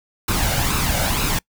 pink noise with flanger, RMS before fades -20 dBFS, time 0.28-1.39 s, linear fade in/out 5 ms, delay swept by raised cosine 0.76 to 1.4 ms, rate 2.1 Hz, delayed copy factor +0.55, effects noise-tail reverb RT60 0.1 s tail -26 dB re dry

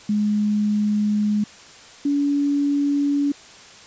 sine tone pair in turn, 209.3 / 285.3 Hz, G#3 / C#4, +14 / +50 cents, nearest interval perfect fourth, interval 536 cents, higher second, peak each -17 dBFS, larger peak neither, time 0.09-1.44 / 2.05-3.32 s, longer first, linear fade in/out 5 ms, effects white hiss -44 dBFS RMS until 3.86 s + resampled to 16000 Hz

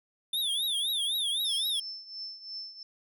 square tone with vibrato, 3520 Hz, A7, in tune, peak -28 dBFS, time 0.33-1.8 s, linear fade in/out 5 ms, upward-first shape triangle, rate 3.9 Hz, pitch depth 180 cents each way
sine tone with tremolo, 5300 Hz, E8, 9 cents sharp, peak -35 dBFS, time 1.45-2.83 s, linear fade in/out 2 ms, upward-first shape triangle, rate 2.9 Hz, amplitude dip 80%
effects none

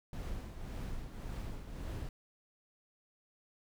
brown noise with tremolo, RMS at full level -39 dBFS, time 0.13-2.09 s, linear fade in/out 2 ms, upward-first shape triangle, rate 1.8 Hz, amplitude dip 60%, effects none

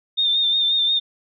sine tone with vibrato, 3626 Hz, A#7, 49 cents flat, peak -16 dBFS, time 0.17-1 s, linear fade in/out 20 ms, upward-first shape sine, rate 5.6 Hz, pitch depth 38 cents each way, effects none

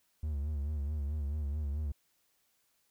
triangle tone with vibrato, 73.42 Hz, D2, in tune, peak -30 dBFS, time 0.23-1.92 s, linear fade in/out 5 ms, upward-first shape sine, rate 4.6 Hz, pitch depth 88 cents each way, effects white hiss -74 dBFS RMS until 2.9 s

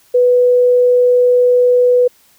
sine tone, 493.9 Hz, B4, in tune, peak -7 dBFS, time 0.14-2.08 s, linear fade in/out 10 ms, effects white hiss -51 dBFS RMS until 2.38 s

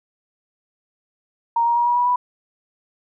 sine tone with pitch steps, 932.3 / 942.6 / 953 / 963.5 / 974.1 / 984.9 Hz, A#5 / A#5 / A#5 / B5 / B5 / B5, 0 / +19 / +38 / -43 / -24 / -5 cents, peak -15 dBFS, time 1.56-2.16 s, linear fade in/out 5 ms, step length 100 ms, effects none

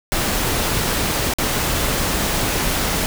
pink noise with dropouts, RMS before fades -20 dBFS, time 0.12-3.06 s, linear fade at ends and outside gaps 0 ms, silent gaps 1.337-1.385 s, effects none

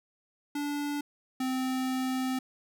square tone pair in turn, 290 / 259 Hz, D4 / C4, -22 / -17 cents, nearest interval major second, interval 195 cents, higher first, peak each -31 / -29 dBFS, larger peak second, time 0.55-1.01 / 1.4-2.39 s, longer second, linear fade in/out 5 ms, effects none

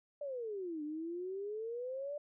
sine exponential two-way sweep, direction down then up, 594 to 294.8 to 594 Hz, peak -38 dBFS, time 0.21-2.18 s, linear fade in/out 5 ms, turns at 0.83 s, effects none

